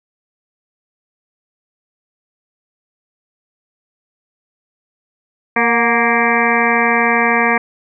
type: harmonic tone with a mistuned harmonic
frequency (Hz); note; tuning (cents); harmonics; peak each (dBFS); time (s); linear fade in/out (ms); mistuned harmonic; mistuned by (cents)
233.1; A#3; 0; 1 / 2 / 3 / 4 / 5 / 7 / 8 / 9 / 10; -20 / -20 / -20 / -20 / -20 / -20 / -20 / -20 / -20; 5.56-7.58; 5; 3; +50
effects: none